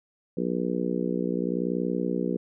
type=harmonic tone; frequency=60.8 Hz; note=B1; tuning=26 cents flat; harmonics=3 / 4 / 5 / 6 / 7 / 8; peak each=-30 / -31 / -32 / -33 / -33 / -34 dBFS; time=0.37-2.37 s; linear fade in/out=5 ms; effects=none